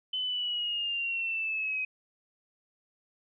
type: linear sweep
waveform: sine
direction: down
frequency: 3041 to 2517 Hz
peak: -29 dBFS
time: 0.13-1.85 s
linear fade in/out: 5 ms
effects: none